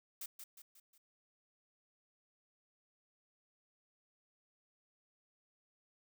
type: noise with echo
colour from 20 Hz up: blue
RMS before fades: -44 dBFS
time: 0.21-0.26 s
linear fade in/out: 5 ms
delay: 180 ms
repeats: 4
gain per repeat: -6 dB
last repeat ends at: 0.98 s
effects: none